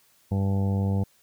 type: harmonic tone with a mistuned harmonic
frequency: 98 Hz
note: G2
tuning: in tune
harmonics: 1 / 2 / 3 / 4 / 5 / 6 / 7 / 8 / 9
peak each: -23 / -27 / -40 / -41 / -37 / -47 / -43 / -46 / -44 dBFS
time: 0.31-1.04 s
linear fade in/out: 10 ms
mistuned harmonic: 9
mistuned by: -26 cents
effects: white hiss -62 dBFS RMS until 1.22 s